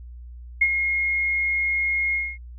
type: tone with ADSR envelope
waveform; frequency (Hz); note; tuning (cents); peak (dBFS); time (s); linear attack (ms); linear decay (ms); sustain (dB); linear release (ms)
sine; 2150; C7; +47; -13; 0.61-2.38; 8; 58; -7; 240
effects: added 60 Hz sine -37 dBFS peak until 2.58 s